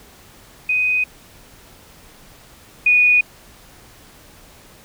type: tone pair in turn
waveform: sine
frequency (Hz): 2500 / 2467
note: D#7 / D#7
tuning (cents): +8 / -15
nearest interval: unison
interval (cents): 23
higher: first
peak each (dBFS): -15 / -10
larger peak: second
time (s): 0.69-1.04 / 2.86-3.21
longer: neither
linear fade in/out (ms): 5
effects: pink hiss -46 dBFS RMS until 4.84 s